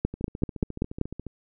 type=two click trains; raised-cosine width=3 ms; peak=-22 / -10 dBFS; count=17 / 6; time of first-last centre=0.14-1.267 / 0.05-1.013 s; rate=14.2 / 5.19 Hz; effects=none